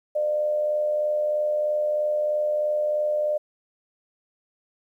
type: tone with amplitude modulation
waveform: sine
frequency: 600 Hz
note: D5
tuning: 37 cents sharp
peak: -19 dBFS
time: 0.15-3.38 s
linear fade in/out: 10 ms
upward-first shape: sine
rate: 83.1 Hz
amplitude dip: 40%
effects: 10-bit